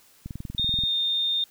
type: click train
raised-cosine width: 5 ms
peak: -22 dBFS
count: 13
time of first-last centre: 0.26-0.837 s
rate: 20.8 Hz
type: tone with pitch glide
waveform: sine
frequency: 3667 to 3642 Hz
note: A#7 to A#7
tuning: -29 to -41 cents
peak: -22 dBFS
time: 0.58-1.44 s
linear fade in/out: 2 ms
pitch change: -12 cents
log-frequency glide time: 0.85-0.93 s
effects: white hiss -57 dBFS RMS until 1.5 s